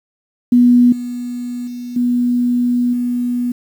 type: tone with level steps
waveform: sine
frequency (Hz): 244.1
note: B3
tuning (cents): -20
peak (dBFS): -6 / -21 / -24 / -12 / -15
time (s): 0.52-3.52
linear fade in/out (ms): 5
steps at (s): 0.92 / 1.67 / 1.96 / 2.93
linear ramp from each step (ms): 5
effects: 7-bit